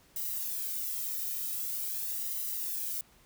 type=noise with flanger; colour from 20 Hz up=violet; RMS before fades=-35 dBFS; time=0.16-3.01 s; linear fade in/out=2 ms; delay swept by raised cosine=1 to 1.64 ms; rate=0.45 Hz; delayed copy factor=+0.7; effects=pink hiss -62 dBFS RMS until 3.25 s